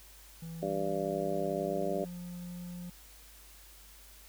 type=tone with pitch glide; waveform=triangle; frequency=164.81 to 176.64 Hz; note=E3 to F3; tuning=0 to +20 cents; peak=-38 dBFS; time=0.42-2.9 s; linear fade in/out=5 ms; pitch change=+120 cents; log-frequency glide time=1.55-2.07 s
type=harmonic tone; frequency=98 Hz; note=G2; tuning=in tune; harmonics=2 / 3 / 4 / 5 / 6 / 7; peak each=-41 / -40 / -36 / -40 / -35 / -39 dBFS; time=0.62-2.05 s; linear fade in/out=10 ms
effects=added 50 Hz sine -56 dBFS peak until 4.28 s + white hiss -56 dBFS RMS until 4.28 s